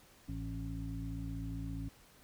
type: harmonic tone with a mistuned harmonic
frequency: 55 Hz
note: A1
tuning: in tune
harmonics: 1 / 2 / 3 / 5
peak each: -42 / -43 / -45 / -44 dBFS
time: 0.28-1.89 s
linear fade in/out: 10 ms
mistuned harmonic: 3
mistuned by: +22 cents
effects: pink hiss -62 dBFS RMS until 2.23 s